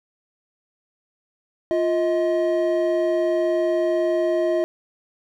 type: tone pair together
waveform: triangle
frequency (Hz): 349.2 / 632.9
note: F4 / D#5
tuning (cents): 0 / +29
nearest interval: minor seventh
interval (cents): 1029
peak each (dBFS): -19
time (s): 1.71-4.64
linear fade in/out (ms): 0
effects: none